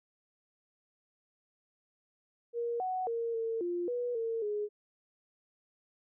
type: tone with pitch steps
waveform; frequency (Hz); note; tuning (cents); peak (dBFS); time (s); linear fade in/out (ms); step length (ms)
sine; 471.3 / 743 / 463.3 / 453.5 / 349.9 / 486.6 / 455.3 / 417.2; A#4 / F#5 / A#4 / A#4 / F4 / B4 / A#4 / G#4; +19 / +7 / -11 / -48 / +3 / -26 / -41 / +8; -31; 2.53-4.69; 50; 270
effects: none